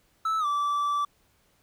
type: tone with pitch glide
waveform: triangle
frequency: 1311 to 1161.2 Hz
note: E6 to D6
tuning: -10 to -20 cents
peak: -22 dBFS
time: 0.25-1.05 s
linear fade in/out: 5 ms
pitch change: -210 cents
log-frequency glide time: 0.39-0.46 s
effects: pink hiss -66 dBFS RMS until 1.62 s